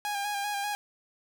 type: tone with vibrato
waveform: sawtooth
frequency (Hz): 815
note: G#5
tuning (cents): -33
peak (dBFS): -26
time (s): 0.05-0.75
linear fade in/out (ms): 0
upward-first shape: square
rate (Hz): 5.1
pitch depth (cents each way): 28
effects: none